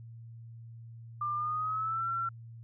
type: tone with pitch glide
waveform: sine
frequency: 1194 to 1355.8 Hz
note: D6 to E6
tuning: +28 to +48 cents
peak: -30 dBFS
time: 1.21-2.29 s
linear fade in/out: 5 ms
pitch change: +220 cents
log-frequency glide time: 1.35-2.07 s
effects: added 115 Hz sine -45 dBFS peak until 2.63 s